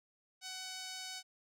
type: tone with band-pass filter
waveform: sawtooth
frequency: 749 Hz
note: F#5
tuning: 21 cents sharp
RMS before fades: -45 dBFS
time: 0.41-1.23 s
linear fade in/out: 50 ms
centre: 5100 Hz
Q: 1.4
effects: none